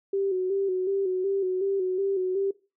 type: tone with vibrato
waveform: sine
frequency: 381.2 Hz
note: G4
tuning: 48 cents flat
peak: -23 dBFS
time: 0.13-2.51 s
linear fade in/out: 5 ms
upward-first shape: square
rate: 2.7 Hz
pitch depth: 52 cents each way
effects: noise-tail reverb RT60 0.3 s tail -20 dB re dry